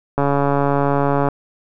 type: click train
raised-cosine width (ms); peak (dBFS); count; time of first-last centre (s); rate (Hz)
1; -4; 157; 0.18-1.286; 141
effects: none